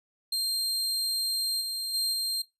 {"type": "tone with level steps", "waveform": "40% pulse", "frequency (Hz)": 4186, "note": "C8", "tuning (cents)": 0, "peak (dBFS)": [-25, -29, -24, -26], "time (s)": [0.32, 2.42], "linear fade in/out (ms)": 5, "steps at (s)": [1.6, 1.93, 2.12], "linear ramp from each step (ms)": 20, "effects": ["noise-tail reverb RT60 0.2 s tail -18 dB re dry", "resampled to 32000 Hz"]}